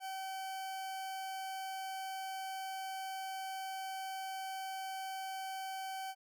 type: tone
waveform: 40% pulse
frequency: 766 Hz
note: G5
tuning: 40 cents flat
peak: -39 dBFS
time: 0-6.15 s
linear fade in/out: 50 ms
effects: none